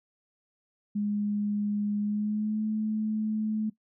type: tone with pitch glide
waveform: sine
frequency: 206.7 to 215.9 Hz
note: G#3 to A3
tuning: -8 to -33 cents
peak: -26 dBFS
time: 0.95-3.7 s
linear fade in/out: 10 ms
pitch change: +75 cents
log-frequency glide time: 2-2.63 s
effects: noise-tail reverb RT60 0.1 s tail -17 dB re dry